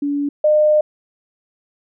sine tone pair in turn, 286.4 / 606.9 Hz, D4 / D#5, -43 / -43 cents, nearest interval octave + minor second, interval 1300 cents, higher second, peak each -17 / -10 dBFS, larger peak second, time 0.02-0.29 / 0.44-0.81 s, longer second, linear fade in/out 5 ms, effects none

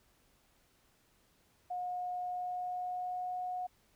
sine tone with pitch glide, 721 to 728.1 Hz, F#5 to F#5, -45 to -28 cents, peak -35 dBFS, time 1.7-3.67 s, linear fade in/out 10 ms, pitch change +17 cents, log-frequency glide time 2.2-3.37 s, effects pink hiss -70 dBFS RMS until 3.95 s

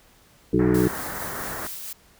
harmonic tone, 61.74 Hz, B1, in tune, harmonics 1 / 2 / 3 / 5 / 6 / 7, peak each -32 / -26 / -23 / -21 / -23 / -25 dBFS, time 0.53-0.88 s, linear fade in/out 5 ms
white low-pass noise, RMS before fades -34 dBFS, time 0.59-1.67 s, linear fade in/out 2 ms, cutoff 1900 Hz, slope 48 dB/octave
blue noise with tremolo, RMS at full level -34 dBFS, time 0.74-1.93 s, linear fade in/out 5 ms, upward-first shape sine, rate 4.5 Hz, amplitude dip 25%
effects pink hiss -56 dBFS RMS until 2.19 s

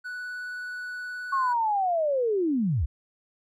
triangle tone with vibrato, 1480 Hz, F#6, in tune, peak -31 dBFS, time 0.04-1.54 s, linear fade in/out 20 ms, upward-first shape triangle, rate 19 Hz, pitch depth 12 cents each way
sine linear sweep, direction down, 1107 to 54.6 Hz, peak -22 dBFS, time 1.32-2.86 s, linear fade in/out 10 ms
effects none

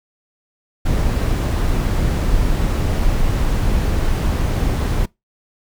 brown noise, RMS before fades -17 dBFS, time 0.85-5.06 s, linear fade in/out 10 ms, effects noise-tail reverb RT60 0.2 s tail -23 dB re dry

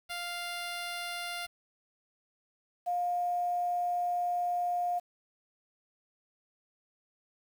10% pulse / sine tone pair in turn, 698.5 / 707.8 Hz, F5 / F5, 0 / +23 cents, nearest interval unison, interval 23 cents, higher second, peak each -27 / -28 dBFS, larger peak first, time 0.09-1.47 / 2.86-5 s, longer second, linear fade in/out 20 ms, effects 9-bit

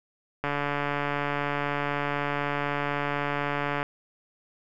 click train, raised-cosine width 0.5 ms, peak -13 dBFS, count 489, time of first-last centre 0.44-3.829 s, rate 144 Hz, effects none

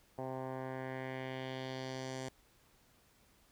10% pulse tone with low-pass filter sweep, 130.81 Hz, C3, in tune, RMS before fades -42 dBFS, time 0.18-2.29 s, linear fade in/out 5 ms, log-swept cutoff 830 to 7600 Hz, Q 1.8, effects pink hiss -68 dBFS RMS until 3.51 s

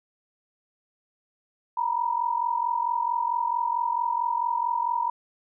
sine tone pair together, 931.5 / 976 Hz, A#5 / B5, -2 / -21 cents, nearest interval minor second, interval 81 cents, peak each -26 dBFS, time 1.77-5.1 s, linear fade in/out 5 ms, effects none

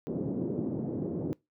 white band-pass noise, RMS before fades -33 dBFS, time 0.07-1.33 s, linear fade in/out 0 ms, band 120 to 390 Hz, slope 24 dB/octave, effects noise-tail reverb RT60 0.2 s tail -22 dB re dry

